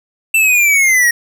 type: linear sweep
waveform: square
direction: down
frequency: 2682 to 1864.7 Hz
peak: -9 dBFS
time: 0.34-1.11 s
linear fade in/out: 5 ms
effects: none